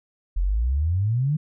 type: exponential sweep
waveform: sine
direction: up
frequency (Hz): 41.2 to 158.6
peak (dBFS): -19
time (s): 0.36-1.37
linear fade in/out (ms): 10
effects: none